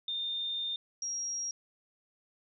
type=tone pair in turn; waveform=sine; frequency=3623 / 5635 Hz; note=A7 / F8; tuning=+50 / +15 cents; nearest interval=minor sixth; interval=765 cents; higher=second; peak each=-32 / -33 dBFS; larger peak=first; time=0.08-0.76 / 1.02-1.51 s; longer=first; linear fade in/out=2 ms; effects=none